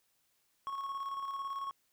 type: tone with tremolo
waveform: triangle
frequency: 1100 Hz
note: C#6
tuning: 14 cents flat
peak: -33 dBFS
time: 0.67-1.71 s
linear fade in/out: 0 ms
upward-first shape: square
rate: 18 Hz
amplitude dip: 40%
effects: white hiss -75 dBFS RMS until 1.92 s